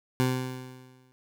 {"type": "tone with exponential decay", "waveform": "20% pulse", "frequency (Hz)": 128.3, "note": "C3", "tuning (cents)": -34, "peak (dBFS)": -16, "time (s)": [0.2, 1.12], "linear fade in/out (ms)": 0, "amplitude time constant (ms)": 200, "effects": []}